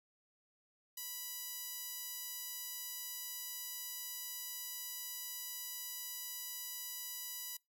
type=tone with band-pass filter; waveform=10% pulse; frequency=984 Hz; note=B5; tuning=7 cents flat; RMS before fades=-45 dBFS; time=0.97-7.57 s; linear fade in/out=5 ms; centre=11000 Hz; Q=3.6; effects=noise-tail reverb RT60 0.2 s tail -24 dB re dry